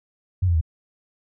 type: tone with pitch steps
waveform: sine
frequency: 92.5 / 85.81 / 79.6 Hz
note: F#2 / F2 / D#2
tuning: 0 / -30 / +40 cents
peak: -16 dBFS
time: 0.42-0.612 s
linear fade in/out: 10 ms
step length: 64 ms
effects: none